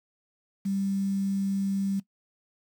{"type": "tone with quantisation", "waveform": "sine", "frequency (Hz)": 196, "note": "G3", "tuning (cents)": 0, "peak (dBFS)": -25, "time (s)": [0.65, 2], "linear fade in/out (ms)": 10, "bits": 8, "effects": ["noise-tail reverb RT60 0.1 s tail -18 dB re dry"]}